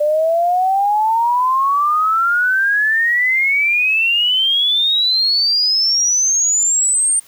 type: exponential sweep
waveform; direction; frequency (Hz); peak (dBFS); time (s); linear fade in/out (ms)
sine; up; 587.3 to 8890; -12; 0-7.2; 10
effects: white hiss -47 dBFS RMS until 7.27 s